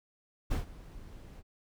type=noise with ADSR envelope; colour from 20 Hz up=brown; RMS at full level=-28 dBFS; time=0.5-1.43 s; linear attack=18 ms; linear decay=130 ms; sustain=-20 dB; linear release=45 ms; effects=none